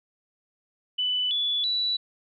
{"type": "tone with pitch steps", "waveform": "sine", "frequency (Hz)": [2990, 3435, 3945], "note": ["F#7", "A7", "B7"], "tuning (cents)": [17, -42, -3], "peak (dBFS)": -23, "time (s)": [0.98, 1.97], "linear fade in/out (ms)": 10, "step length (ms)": 330, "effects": []}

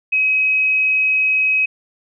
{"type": "tone", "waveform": "sine", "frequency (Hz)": 2542, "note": "D#7", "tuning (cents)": 36, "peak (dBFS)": -13, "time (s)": [0.12, 1.66], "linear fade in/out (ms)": 10, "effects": []}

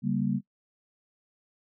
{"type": "chord", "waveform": "sine", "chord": "G diminished", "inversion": "second", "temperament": "just", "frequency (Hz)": [141.12, 196, 235.2], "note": ["Db3", "G3", "Bb3"], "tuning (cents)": [31, 0, 16], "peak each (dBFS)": [-30, -28, -29], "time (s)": [0.02, 0.41], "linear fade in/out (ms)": 50, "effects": ["noise-tail reverb RT60 0.1 s tail -22 dB re dry"]}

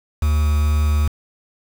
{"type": "tone with quantisation", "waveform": "triangle", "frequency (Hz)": 75.2, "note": "D2", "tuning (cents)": 42, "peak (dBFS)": -12, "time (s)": [0.22, 1.08], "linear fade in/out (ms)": 5, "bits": 5, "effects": []}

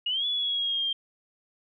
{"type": "exponential two-way sweep", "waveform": "sine", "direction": "up then down", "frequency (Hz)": [2841, 3435, 3175], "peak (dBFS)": -25, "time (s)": [0.06, 0.93], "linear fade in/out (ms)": 5, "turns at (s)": 0.26, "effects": []}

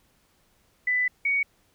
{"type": "tone pair in turn", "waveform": "sine", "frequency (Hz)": [1994, 2240], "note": ["B6", "C#7"], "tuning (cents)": [16, 18], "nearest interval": "major second", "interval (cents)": 202, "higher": "second", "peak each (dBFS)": -21, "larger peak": "neither", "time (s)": [[0.87, 1.08], [1.25, 1.43]], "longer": "first", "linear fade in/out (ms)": 5, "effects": ["pink hiss -65 dBFS RMS until 1.74 s"]}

